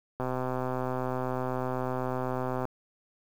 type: click train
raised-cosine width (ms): 1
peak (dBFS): -18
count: 315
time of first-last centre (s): 0.2-2.653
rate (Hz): 128
effects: 8-bit